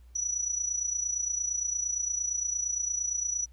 sine tone with amplitude modulation, 5890 Hz, F#8, 9 cents flat, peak -25 dBFS, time 0.15-3.46 s, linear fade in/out 10 ms, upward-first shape sine, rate 28.7 Hz, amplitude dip 70%, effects added 60 Hz sine -50 dBFS peak until 3.52 s + pink hiss -70 dBFS RMS until 3.52 s

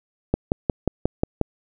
click train, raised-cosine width 2 ms, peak -5 dBFS, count 7, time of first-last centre 0.34-1.413 s, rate 5.59 Hz, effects none

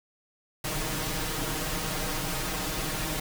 pink noise with comb filter, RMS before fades -31 dBFS, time 0.64-3.2 s, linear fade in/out 5 ms, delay 6.4 ms, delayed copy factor +1, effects none

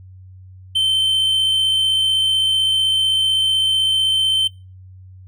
triangle tone with amplitude modulation, 3095 Hz, G7, 23 cents flat, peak -11 dBFS, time 0.75-4.48 s, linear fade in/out 10 ms, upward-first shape sine, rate 55.8 Hz, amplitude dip 25%, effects noise-tail reverb RT60 0.3 s tail -22 dB re dry + added 93 Hz sine -38 dBFS peak until 5.27 s

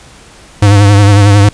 square tone with vibrato, 101.5 Hz, G#2, 39 cents flat, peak -3 dBFS, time 0.62-1.49 s, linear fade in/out 5 ms, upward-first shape triangle, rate 11 Hz, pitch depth 56 cents each way, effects pink hiss -37 dBFS RMS until 1.53 s + resampled to 22050 Hz

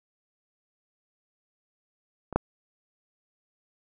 clicks, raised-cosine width 1 ms, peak -22 / -7 dBFS, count 2, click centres 2.327 / 2.36 s, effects none

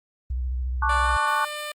sine tone with vibrato, 63 Hz, B1, 35 cents sharp, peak -24 dBFS, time 0.3-1.17 s, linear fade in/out 5 ms, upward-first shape square, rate 14 Hz, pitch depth 59 cents each way
sine chord, D major seventh, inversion second, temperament equal, 880 / 1108.7 / 1174.7 / 1480 Hz, A5 / C#6 / D6 / F#6, 0 / 0 / 0 / 0 cents, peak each -26 dBFS, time 0.82-1.45 s, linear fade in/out 5 ms
10% pulse tone with pitch glide, 587.3 to 597.9 Hz, D5 to D5, 0 to +31 cents, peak -22 dBFS, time 0.89-1.72 s, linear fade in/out 5 ms, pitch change +31 cents, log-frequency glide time 1.02-1.07 s
effects Opus 32 kbps

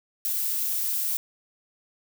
violet noise, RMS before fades -27 dBFS, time 0.25-1.17 s, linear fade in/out 0 ms, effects none

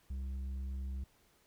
sine tone with tanh clipping, 66.3 Hz, C2, 23 cents sharp, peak -38 dBFS, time 0.1-1.04 s, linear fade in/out 5 ms, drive 6 dB, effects pink hiss -69 dBFS RMS until 1.46 s

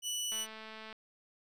20% pulse tone, 2960 Hz, F#7, in tune, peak -29 dBFS, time 0.02-0.47 s, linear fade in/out 50 ms
click train, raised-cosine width 0.3 ms, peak -32 dBFS, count 134, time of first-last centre 0.32-0.927 s, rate 219 Hz
effects none

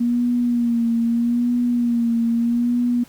sine tone with vibrato, 237.1 Hz, A#3, 30 cents sharp, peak -16 dBFS, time 0-3.04 s, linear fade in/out 10 ms, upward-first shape sine, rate 0.79 Hz, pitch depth 42 cents each way, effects pink hiss -49 dBFS RMS until 3.08 s

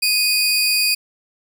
sawtooth tone pair together, 2489 / 4699 Hz, D#7 / D8, 0 / 0 cents, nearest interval major seventh, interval 1100 cents, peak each -15 dBFS, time 0.02-0.95 s, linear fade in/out 10 ms, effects none

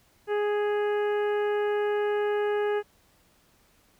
harmonic tone, 415.3 Hz, G#4, in tune, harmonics 1 / 2 / 3 / 4 / 5 / 6 / 7, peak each -24 / -34 / -40 / -37 / -46 / -48 / -48 dBFS, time 0.27-2.83 s, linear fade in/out 50 ms, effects pink hiss -63 dBFS RMS until 3.99 s

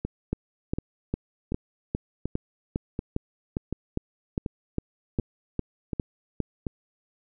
two click trains, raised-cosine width 3 ms, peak -13 / -16 dBFS, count 16 / 10, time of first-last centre 0.33-6.403 / 0.05-6.668 s, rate 2.47 / 1.36 Hz, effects none

